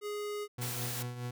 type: tone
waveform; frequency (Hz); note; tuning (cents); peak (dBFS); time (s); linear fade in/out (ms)
square; 415.3; G#4; 0; -36; 0.01-0.48; 50
type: tone with tremolo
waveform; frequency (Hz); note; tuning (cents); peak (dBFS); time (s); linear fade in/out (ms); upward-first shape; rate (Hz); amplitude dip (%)
40% pulse; 122.6; B2; -12; -34; 0.58-1.31; 5; triangle; 4.8; 60
type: noise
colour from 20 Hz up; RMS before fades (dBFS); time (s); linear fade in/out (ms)
white; -39; 0.61-1.03; 10
effects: none